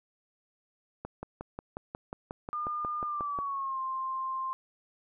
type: click train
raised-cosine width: 1 ms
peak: -23 dBFS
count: 14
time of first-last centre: 1.05-3.388 s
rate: 5.56 Hz
type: tone with pitch glide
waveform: sine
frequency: 1209 to 1052.5 Hz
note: D6 to C6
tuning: +50 to +10 cents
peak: -31 dBFS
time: 2.53-4.53 s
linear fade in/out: 0 ms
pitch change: -240 cents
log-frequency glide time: 3.05-3.8 s
effects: none